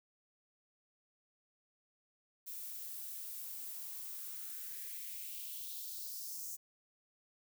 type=noise with high-pass filter sweep; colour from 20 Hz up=violet; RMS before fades=-45 dBFS; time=2.46-6.57 s; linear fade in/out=20 ms; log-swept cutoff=300 to 6600 Hz; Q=3; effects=none